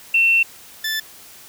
sine / 20% pulse tone pair in turn, 2700 / 1756.2 Hz, E7 / A6, +41 / -4 cents, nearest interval perfect fifth, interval 745 cents, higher first, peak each -12 / -16 dBFS, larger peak first, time 0.14-0.43 / 0.84-1 s, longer first, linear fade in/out 5 ms, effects white hiss -43 dBFS RMS until 1.48 s

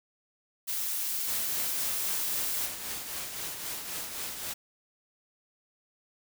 blue noise, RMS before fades -32 dBFS, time 0.67-2.67 s, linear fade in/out 20 ms
white noise with tremolo, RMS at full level -35 dBFS, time 1.27-4.54 s, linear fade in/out 10 ms, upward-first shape triangle, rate 3.8 Hz, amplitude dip 50%
effects none

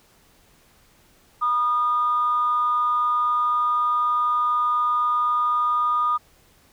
sine tone pair together, 971.5 / 1224 Hz, B5 / D#6, -29 / -29 cents, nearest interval major third, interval 400 cents, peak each -28 / -18 dBFS, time 1.41-6.18 s, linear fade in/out 20 ms, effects tanh soft clip ceiling -12 dBFS + pink hiss -57 dBFS RMS until 6.72 s

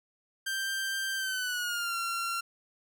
sawtooth tone with pitch glide, 1574 to 1370.2 Hz, G6 to F6, +7 to -33 cents, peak -27 dBFS, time 0.46-2.41 s, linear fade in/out 10 ms, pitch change -240 cents, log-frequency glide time 1.15-1.96 s, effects none

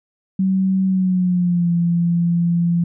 sine tone with pitch glide, 190 to 171.24 Hz, F#3 to F3, +46 to -34 cents, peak -14 dBFS, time 0.39-2.84 s, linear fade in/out 5 ms, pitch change -180 cents, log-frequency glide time 0.86-1.71 s, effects none

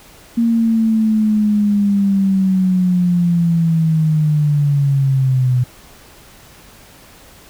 sine linear sweep, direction down, 233.1 to 123.9 Hz, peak -11 dBFS, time 0.37-5.64 s, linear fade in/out 10 ms, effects pink hiss -43 dBFS RMS until 7.49 s

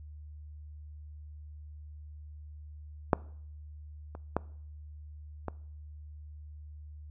clicks, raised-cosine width 1 ms, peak -7 / -29 / -13 / -20 dBFS, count 4, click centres 3.132 / 4.151 / 4.366 / 5.483 s, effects noise-tail reverb RT60 0.6 s tail -22 dB re dry + added 75 Hz sine -44 dBFS peak until 7.1 s

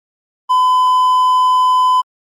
triangle tone, 1011 Hz, B5, 40 cents sharp, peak -7 dBFS, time 0.49-2.02 s, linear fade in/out 20 ms, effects Opus 32 kbps

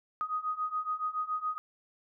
sine beating tone pair, 1244.5 / 1251.6 Hz, D#6 / D#6, 0 / +10 cents, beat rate 7.1 Hz, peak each -35 / -33 dBFS, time 0.21-1.58 s, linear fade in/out 0 ms, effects none

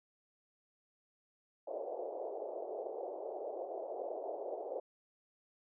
white band-pass noise, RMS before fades -42 dBFS, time 1.67-4.8 s, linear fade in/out 5 ms, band 380 to 710 Hz, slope 48 dB/octave, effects none

